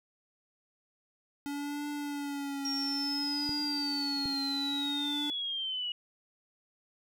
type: tone with vibrato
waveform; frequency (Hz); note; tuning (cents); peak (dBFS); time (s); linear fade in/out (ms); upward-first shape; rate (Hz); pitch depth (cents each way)
square; 284.1; C#4; +43; -35; 1.46-5.3; 0; triangle; 0.59; 54
type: linear sweep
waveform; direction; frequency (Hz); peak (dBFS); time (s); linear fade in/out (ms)
sine; down; 5600 to 2894; -32; 2.65-5.92; 2
type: clicks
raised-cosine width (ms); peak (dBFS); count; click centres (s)
3; -28; 2; 3.493 / 4.257
effects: none